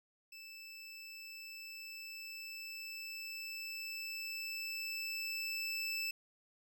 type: tone with level ramp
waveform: 25% pulse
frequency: 2637 Hz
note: E7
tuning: in tune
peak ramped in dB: -46 to -32 dBFS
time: 0.32-6.11 s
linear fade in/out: 5 ms
effects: none